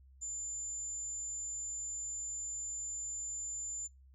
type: tone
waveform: sine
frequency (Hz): 7130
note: A8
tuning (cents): +22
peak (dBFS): -38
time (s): 0.21-3.88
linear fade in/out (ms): 20
effects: noise-tail reverb RT60 0.2 s tail -26 dB re dry + added 66 Hz sine -57 dBFS peak until 4.14 s